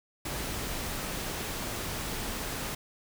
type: noise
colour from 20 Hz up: pink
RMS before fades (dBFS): -35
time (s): 0.25-2.75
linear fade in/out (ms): 5
effects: none